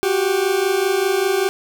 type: tone pair together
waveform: 40% pulse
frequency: 366.9 / 392 Hz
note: F#4 / G4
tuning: -15 / 0 cents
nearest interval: minor second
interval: 115 cents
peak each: -20 / -17 dBFS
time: 0.03-1.49 s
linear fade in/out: 0 ms
effects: none